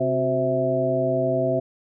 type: harmonic tone with a mistuned harmonic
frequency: 130.81 Hz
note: C3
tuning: in tune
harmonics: 1 / 2 / 3 / 4 / 5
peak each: -28 / -28 / -27 / -28 / -22 dBFS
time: 0-1.6 s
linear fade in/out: 10 ms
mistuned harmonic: 3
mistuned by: -96 cents
effects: none